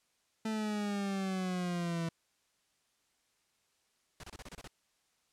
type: exponential sweep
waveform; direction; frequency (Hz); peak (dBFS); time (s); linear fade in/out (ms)
40% pulse; down; 221.1 to 164.81; -32; 0.45-2.09; 5
type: noise bursts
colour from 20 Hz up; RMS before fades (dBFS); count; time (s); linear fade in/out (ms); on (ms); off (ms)
pink; -47; 8; 4.2-4.676; 2; 35; 28
effects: white hiss -75 dBFS RMS until 5.32 s + low-pass 9000 Hz 12 dB/octave